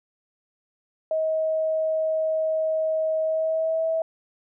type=tone with pitch glide; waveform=sine; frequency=634 to 648.4 Hz; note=D#5 to E5; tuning=+32 to -29 cents; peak=-21 dBFS; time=1.11-4.02 s; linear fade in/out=2 ms; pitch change=+39 cents; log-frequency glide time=3.22-3.85 s; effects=none

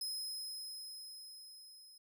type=tone with level ramp; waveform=sawtooth; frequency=5110 Hz; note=D#8; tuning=45 cents sharp; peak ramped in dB=-35 to -54 dBFS; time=0.01-1.98 s; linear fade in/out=5 ms; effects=none

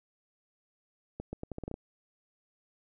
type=accelerating click train; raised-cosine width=2 ms; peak=-24 dBFS; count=9; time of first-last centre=1.2-1.741 s; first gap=130 ms; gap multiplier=0.8; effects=none

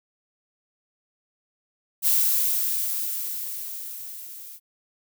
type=noise with level ramp; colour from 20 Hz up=violet; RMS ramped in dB=-19 to -42 dBFS; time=2.02-4.6 s; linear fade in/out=50 ms; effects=none

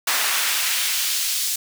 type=noise with high-pass filter sweep; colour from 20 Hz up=pink; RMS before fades=-22 dBFS; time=0.07-1.56 s; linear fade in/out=5 ms; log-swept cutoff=1100 to 4800 Hz; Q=0.83; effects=none

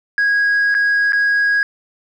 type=tone with dropouts; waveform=sine; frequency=1649 Hz; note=G#6; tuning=13 cents flat; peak=-10 dBFS; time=0.18-1.63 s; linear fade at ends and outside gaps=1 ms; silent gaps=0.743-0.749 / 1.122-1.131 s; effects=tanh soft clip ceiling -11 dBFS

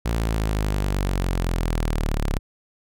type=linear sweep; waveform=sawtooth; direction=down; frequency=57.5 to 34.17 Hz; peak=-17 dBFS; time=0.05-2.39 s; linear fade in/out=10 ms; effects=none

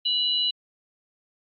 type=tone pair together; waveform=sine; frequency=2929 / 3976 Hz; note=F#7 / B7; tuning=-18 / +11 cents; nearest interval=perfect fourth; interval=529 cents; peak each=-24 dBFS; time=0.05-0.51 s; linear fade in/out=10 ms; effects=AAC 64 kbps

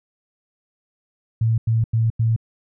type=tone bursts; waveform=sine; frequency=113.1 Hz; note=A2; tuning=48 cents sharp; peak=-15 dBFS; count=4; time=1.41-2.363 s; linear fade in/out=5 ms; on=170 ms; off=91 ms; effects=none

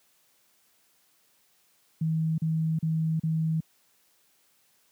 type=tone bursts; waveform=sine; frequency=160 Hz; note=D#3; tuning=49 cents sharp; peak=-23 dBFS; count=4; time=2.01-3.604 s; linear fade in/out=5 ms; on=370 ms; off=38 ms; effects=white hiss -66 dBFS RMS until 4.91 s + high-pass 100 Hz 12 dB/octave

